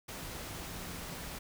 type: tone in noise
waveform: sine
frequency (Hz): 171.9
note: F3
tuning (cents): -27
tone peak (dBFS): -51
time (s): 0.49-1.31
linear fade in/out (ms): 10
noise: pink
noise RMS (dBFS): -43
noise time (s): 0.08-1.39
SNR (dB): -11
effects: none